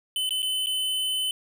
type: tone with dropouts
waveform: square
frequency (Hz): 3033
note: F#7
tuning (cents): +42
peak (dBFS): -25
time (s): 0.16-1.31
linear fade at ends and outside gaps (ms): 1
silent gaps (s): 0.292-0.307 / 0.421-0.428 / 0.661-0.669
effects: none